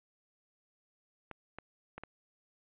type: clicks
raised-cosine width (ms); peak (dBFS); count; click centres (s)
0.5; -28; 4; 1.313 / 1.586 / 1.98 / 2.036
effects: resampled to 8000 Hz